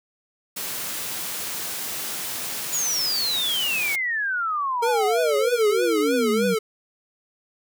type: high-pass noise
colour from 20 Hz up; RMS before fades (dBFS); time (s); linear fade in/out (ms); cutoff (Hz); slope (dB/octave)
white; -30; 0.56-3.96; 10; 100; 24
type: exponential sweep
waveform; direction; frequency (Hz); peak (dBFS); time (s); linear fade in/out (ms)
sine; down; 7040 to 180; -22; 2.72-6.55; 20
type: tone with vibrato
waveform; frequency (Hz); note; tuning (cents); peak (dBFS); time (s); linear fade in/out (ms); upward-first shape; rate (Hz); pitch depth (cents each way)
square; 453.8; A#4; -47; -21; 4.82-6.59; 10; triangle; 3.2; 170
effects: none